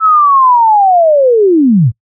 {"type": "linear sweep", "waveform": "sine", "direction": "down", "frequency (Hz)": [1318.5, 96.4], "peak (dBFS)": -4, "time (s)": [0, 1.92], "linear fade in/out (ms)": 50, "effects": ["noise-tail reverb RT60 0.1 s tail -23 dB re dry"]}